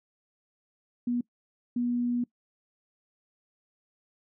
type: tone bursts at uneven times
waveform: sine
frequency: 242.3 Hz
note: B3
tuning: 33 cents flat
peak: -25 dBFS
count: 2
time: 1.07-1.21 / 1.76-2.24 s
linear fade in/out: 5 ms
effects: noise-tail reverb RT60 0.1 s tail -22 dB re dry